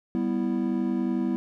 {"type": "chord", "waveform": "triangle", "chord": "E minor", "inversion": "first", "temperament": "equal", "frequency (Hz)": [196, 246.9, 329.6], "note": ["G3", "B3", "E4"], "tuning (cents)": [0, 0, 0], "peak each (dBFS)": [-27, -25, -27], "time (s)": [0.15, 1.36], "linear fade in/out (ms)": 0, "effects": []}